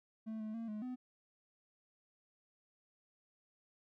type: tone with pitch steps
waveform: triangle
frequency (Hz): 220.4 / 216.2 / 228.4 / 212.3 / 252.2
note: A3 / A3 / A#3 / G#3 / B3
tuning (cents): +3 / -30 / -35 / +38 / +36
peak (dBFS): -38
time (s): 0.26-0.96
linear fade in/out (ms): 20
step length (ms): 140
effects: none